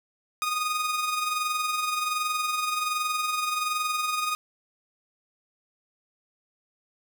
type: tone with amplitude modulation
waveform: sawtooth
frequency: 1238 Hz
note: D#6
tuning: 9 cents flat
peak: -20 dBFS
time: 0.42-4.35 s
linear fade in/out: 0 ms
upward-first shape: sine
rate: 21.3 Hz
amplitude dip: 45%
effects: none